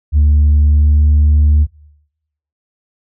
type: tone with pitch glide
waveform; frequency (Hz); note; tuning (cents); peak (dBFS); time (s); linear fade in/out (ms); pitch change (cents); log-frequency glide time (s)
sine; 74.1 to 74.7; D2 to D2; +16 to +30; -4; 0.12-1.67; 50; +14; 0.68-1.01
effects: noise-tail reverb RT60 0.9 s tail -26 dB re dry + tanh soft clip ceiling -5 dBFS